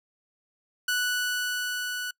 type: tone with level ramp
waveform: sawtooth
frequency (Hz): 1480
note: F#6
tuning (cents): 0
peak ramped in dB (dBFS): -20 to -27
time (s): 0.88-2.11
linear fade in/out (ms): 5
effects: noise-tail reverb RT60 0.1 s tail -25 dB re dry